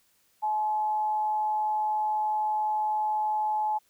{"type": "tone with amplitude modulation", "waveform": "sine", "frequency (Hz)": 854, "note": "G#5", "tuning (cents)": 48, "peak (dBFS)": -23, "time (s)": [0.42, 3.79], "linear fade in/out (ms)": 20, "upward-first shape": "sine", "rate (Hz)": 195, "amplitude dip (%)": 30, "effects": ["white hiss -67 dBFS RMS until 3.89 s"]}